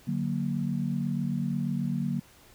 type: chord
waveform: sine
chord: D augmented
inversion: none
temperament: equal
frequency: 146.83 / 185 / 233.1 Hz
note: D3 / F#3 / A#3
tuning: 0 / 0 / 0 cents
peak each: -31 dBFS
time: 0.07-2.2 s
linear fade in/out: 10 ms
effects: pink hiss -56 dBFS RMS until 2.54 s